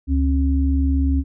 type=tone pair together; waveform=sine; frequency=71.1 / 270.3 Hz; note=C#2 / C#4; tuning=+45 / -44 cents; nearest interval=octave + major seventh; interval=2311 cents; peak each=-16 / -21 dBFS; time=0.07-1.24 s; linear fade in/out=50 ms; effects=none